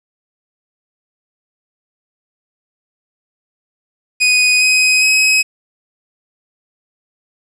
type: tone with pitch steps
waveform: sawtooth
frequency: 2489 / 2516 / 2544 Hz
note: D#7 / D#7 / D#7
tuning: 0 / +19 / +38 cents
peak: -6 dBFS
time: 4.2-5.43 s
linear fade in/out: 20 ms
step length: 410 ms
effects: resampled to 22050 Hz + 7-bit